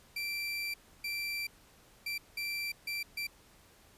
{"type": "tone bursts at uneven times", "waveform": "30% pulse", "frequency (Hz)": 2349, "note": "D7", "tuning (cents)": 0, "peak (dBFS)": -32, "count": 6, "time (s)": [[0.16, 0.74], [1.04, 1.47], [2.06, 2.18], [2.37, 2.72], [2.87, 3.03], [3.17, 3.27]], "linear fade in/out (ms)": 5, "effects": ["pink hiss -61 dBFS RMS until 3.97 s", "resampled to 32000 Hz"]}